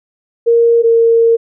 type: tone pair in turn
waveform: sine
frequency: 466.2 / 459.8 Hz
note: A#4 / A#4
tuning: 0 / -24 cents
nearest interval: unison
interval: 24 cents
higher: first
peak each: -6 dBFS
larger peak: neither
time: 0.46-0.83 / 0.83-1.37 s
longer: second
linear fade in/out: 20 ms
effects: none